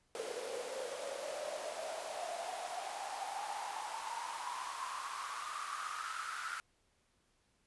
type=noise with high-pass filter sweep; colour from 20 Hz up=pink; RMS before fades=-42 dBFS; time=0.15-6.6 s; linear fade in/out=0 ms; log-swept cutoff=470 to 1400 Hz; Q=9; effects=pink hiss -75 dBFS RMS until 7.66 s + resampled to 24000 Hz